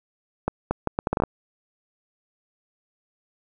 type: accelerating click train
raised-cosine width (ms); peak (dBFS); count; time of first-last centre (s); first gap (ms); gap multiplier
1; -8; 10; 0.48-1.237; 230; 0.71
effects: none